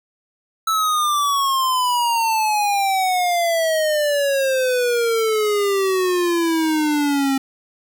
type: exponential sweep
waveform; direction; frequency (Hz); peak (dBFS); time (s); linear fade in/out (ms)
square; down; 1318.5 to 267.5; -17; 0.67-7.38; 5
effects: none